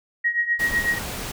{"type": "tone with tremolo", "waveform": "sine", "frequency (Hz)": 1891, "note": "A#6", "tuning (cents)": 24, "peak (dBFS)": -16, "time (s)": [0.24, 0.99], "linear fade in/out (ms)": 10, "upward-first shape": "triangle", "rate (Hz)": 8, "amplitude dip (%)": 85}
{"type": "noise", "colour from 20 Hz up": "pink", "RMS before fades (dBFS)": -31, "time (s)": [0.59, 1.32], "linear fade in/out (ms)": 10}
{"effects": []}